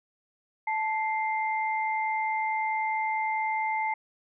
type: tone pair together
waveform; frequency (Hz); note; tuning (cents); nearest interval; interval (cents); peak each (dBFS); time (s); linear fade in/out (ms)
sine; 875.4 / 2093; A5 / C7; -9 / 0; octave + minor third; 1509; -27 / -31; 0.67-3.94; 5
effects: none